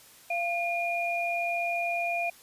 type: tone pair together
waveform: sine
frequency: 688.6 / 2427 Hz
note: F5 / D#7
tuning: -25 / -44 cents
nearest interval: octave + minor seventh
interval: 2181 cents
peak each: -29 / -30 dBFS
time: 0.3-2.3 s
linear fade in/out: 5 ms
effects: white hiss -54 dBFS RMS until 2.42 s + resampled to 32000 Hz